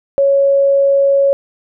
sine tone, 554.4 Hz, C#5, in tune, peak -8 dBFS, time 0.18-1.33 s, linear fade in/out 0 ms, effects none

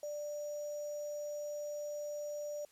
sine tone with sample-and-hold, 590 Hz, D5, 8 cents sharp, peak -38 dBFS, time 0.03-2.65 s, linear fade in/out 2 ms, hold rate 6300 Hz, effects white hiss -67 dBFS RMS until 2.71 s + low-pass 12000 Hz 12 dB/octave

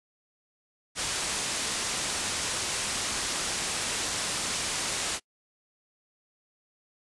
white low-pass noise, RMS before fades -31 dBFS, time 0.95-5.2 s, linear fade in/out 50 ms, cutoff 9400 Hz, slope 24 dB/octave, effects noise-tail reverb RT60 0.1 s tail -26 dB re dry + resampled to 24000 Hz

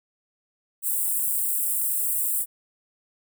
white high-pass noise, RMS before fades -25 dBFS, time 0.82-2.46 s, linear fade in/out 50 ms, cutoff 7800 Hz, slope 96 dB/octave, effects none

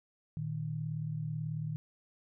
sine tone pair together, 116.54 / 154.85 Hz, A#2 / D#3, 0 / -8 cents, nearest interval perfect fourth, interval 492 cents, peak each -39 / -35 dBFS, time 0.37-1.76 s, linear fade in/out 0 ms, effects none

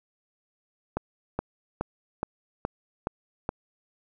click train, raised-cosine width 1 ms, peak -13 dBFS, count 7, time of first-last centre 0.97-3.491 s, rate 2.38 Hz, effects none

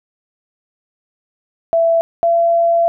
sine tone pair in turn, 665 / 677 Hz, E5 / E5, +15 / +46 cents, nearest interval unison, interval 31 cents, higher second, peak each -10 dBFS, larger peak neither, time 1.73-2.01 / 2.23-2.88 s, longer second, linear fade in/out 0 ms, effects none

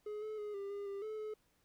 triangle tone with pitch steps, 421 / 431.3 / 417.8 / 397.7 / 404.5 / 397.4 / 433 / 429 Hz, G#4 / A4 / G#4 / G4 / G#4 / G4 / A4 / A4, +24 / -35 / +10 / +25 / -46 / +24 / -28 / -44 cents, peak -38 dBFS, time 0.06-1.34 s, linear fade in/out 5 ms, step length 160 ms, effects pink hiss -75 dBFS RMS until 1.64 s

